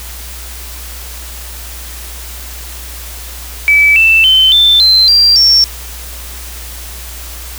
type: tone with pitch steps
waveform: sine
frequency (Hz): 2300 / 2657 / 3070 / 3547 / 4098 / 4735 / 5470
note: D7 / E7 / G7 / A7 / C8 / D8 / F8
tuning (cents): -37 / +13 / -37 / +13 / -37 / +13 / -37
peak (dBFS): -4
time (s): 3.68-5.64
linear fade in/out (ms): 0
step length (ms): 280
effects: added 60 Hz sine -27 dBFS peak until 7.58 s + white hiss -29 dBFS RMS until 7.58 s